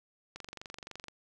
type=click train; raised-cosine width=0.2 ms; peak=-26 dBFS; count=18; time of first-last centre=0.36-1.083 s; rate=23.5 Hz; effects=none